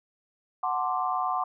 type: chord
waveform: sine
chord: D dominant seventh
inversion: first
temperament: equal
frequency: 740 / 880 / 1046.5 / 1174.7 Hz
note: F#5 / A5 / C6 / D6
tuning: 0 / 0 / 0 / 0 cents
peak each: -29 / -35 / -30 / -31 dBFS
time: 0.63-1.44 s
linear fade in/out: 5 ms
effects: none